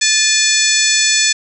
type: harmonic tone with a mistuned harmonic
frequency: 873 Hz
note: A5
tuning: 14 cents flat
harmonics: 2 / 3 / 4 / 5 / 6 / 7 / 8 / 9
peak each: -19 / -19 / -19 / -19 / -19 / -19 / -19 / -19 dBFS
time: 0.01-1.33 s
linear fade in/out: 10 ms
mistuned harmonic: 3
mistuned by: -110 cents
effects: none